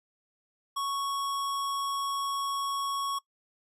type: tone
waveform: square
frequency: 1108.7 Hz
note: C#6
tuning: in tune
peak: -30 dBFS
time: 0.76-3.19 s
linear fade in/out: 10 ms
effects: noise-tail reverb RT60 0.1 s tail -22 dB re dry + resampled to 32000 Hz